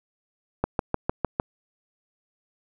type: click train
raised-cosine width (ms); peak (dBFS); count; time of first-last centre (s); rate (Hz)
1; -8; 6; 0.64-1.399; 6.59
effects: none